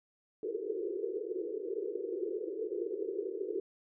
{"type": "band-pass noise", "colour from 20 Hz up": "white", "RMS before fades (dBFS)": -37, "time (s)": [0.43, 3.6], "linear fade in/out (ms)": 2, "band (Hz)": [340, 470], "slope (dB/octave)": 96, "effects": []}